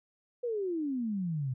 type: exponential sweep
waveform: sine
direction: down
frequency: 499.4 to 123.47 Hz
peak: -30 dBFS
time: 0.43-1.54 s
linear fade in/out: 10 ms
effects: none

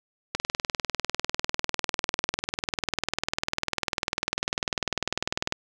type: click train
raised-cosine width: 0.2 ms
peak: -7 dBFS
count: 105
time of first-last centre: 0.35-5.524 s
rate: 20.1 Hz
effects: none

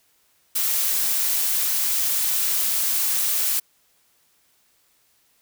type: noise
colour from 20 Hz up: blue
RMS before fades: -22 dBFS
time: 0.55-3.6 s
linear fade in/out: 10 ms
effects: white hiss -63 dBFS RMS until 5.41 s

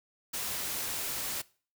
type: noise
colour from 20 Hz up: white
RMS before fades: -35 dBFS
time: 0.33-1.42 s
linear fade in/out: 10 ms
effects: noise-tail reverb RT60 0.4 s tail -21 dB re dry

